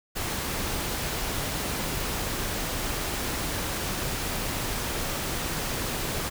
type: noise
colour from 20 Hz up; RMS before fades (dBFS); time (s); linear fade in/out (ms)
pink; -30; 0.15-6.3; 20
effects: none